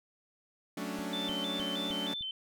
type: chord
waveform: sawtooth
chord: D major seventh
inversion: first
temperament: equal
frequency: 185 / 220 / 277.2 / 293.7 Hz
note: F#3 / A3 / C#4 / D4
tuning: 0 / 0 / 0 / 0 cents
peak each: -37 dBFS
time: 0.77-2.14 s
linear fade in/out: 5 ms
type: click train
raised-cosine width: 5 ms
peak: -39 dBFS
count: 5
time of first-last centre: 0.99-2.21 s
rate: 3.28 Hz
type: tone with vibrato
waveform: sine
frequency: 3297 Hz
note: G#7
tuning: 13 cents flat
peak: -35 dBFS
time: 1.13-2.31 s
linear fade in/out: 2 ms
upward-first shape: square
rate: 3.2 Hz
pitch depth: 120 cents each way
effects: none